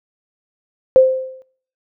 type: tone with exponential decay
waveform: sine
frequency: 521 Hz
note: C5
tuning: 7 cents flat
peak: -3 dBFS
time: 0.96-1.42 s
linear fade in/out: 0 ms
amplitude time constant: 100 ms
effects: noise-tail reverb RT60 0.6 s tail -20 dB re dry